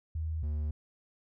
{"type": "tone pair in turn", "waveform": ["sine", "triangle"], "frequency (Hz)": [79.5, 75.1], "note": ["D#2", "D2"], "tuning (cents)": [38, 39], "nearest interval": "minor second", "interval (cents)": 99, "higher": "first", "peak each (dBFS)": [-31, -28], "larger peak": "second", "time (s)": [[0.15, 0.43], [0.43, 0.71]], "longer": "neither", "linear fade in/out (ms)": 5, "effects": []}